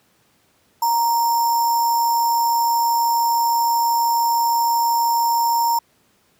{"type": "tone with sample-and-hold", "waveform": "sine", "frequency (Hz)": 933, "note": "A#5", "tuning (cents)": 1, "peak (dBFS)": -15, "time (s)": [0.82, 5.79], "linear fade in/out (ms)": 5, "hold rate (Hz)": 6300, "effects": ["pink hiss -60 dBFS RMS until 6.39 s", "high-pass 100 Hz 12 dB/octave"]}